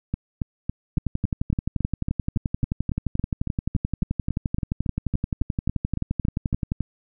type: two click trains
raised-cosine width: 5 ms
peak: -11 / -12 dBFS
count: 67 / 25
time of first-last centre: 0.98-6.719 / 0.14-6.807 s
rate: 11.5 / 3.6 Hz
effects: none